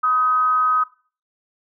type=tone with amplitude modulation; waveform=sine; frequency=1260 Hz; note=D#6; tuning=21 cents sharp; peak=-13 dBFS; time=0.03-0.84 s; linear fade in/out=10 ms; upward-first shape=sine; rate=258 Hz; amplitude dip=45%; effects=noise-tail reverb RT60 0.4 s tail -19 dB re dry